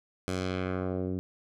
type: tone with low-pass filter sweep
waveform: 10% pulse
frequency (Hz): 92.5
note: F#2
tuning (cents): 0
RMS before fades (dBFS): -32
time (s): 0.28-1.19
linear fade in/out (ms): 0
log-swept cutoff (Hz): 9800 to 260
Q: 1.1
effects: none